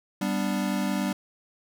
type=chord; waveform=square; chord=G major; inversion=none; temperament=equal; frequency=196 / 246.9 / 293.7 Hz; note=G3 / B3 / D4; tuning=0 / 0 / 0 cents; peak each=-28 / -32 / -32 dBFS; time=0.21-1.13 s; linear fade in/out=5 ms; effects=none